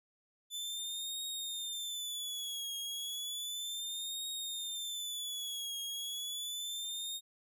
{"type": "tone with vibrato", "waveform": "sawtooth", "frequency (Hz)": 3500, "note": "A7", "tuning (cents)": -10, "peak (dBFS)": -35, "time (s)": [0.5, 7.21], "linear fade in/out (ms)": 50, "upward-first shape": "triangle", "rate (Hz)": 0.33, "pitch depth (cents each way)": 120, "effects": []}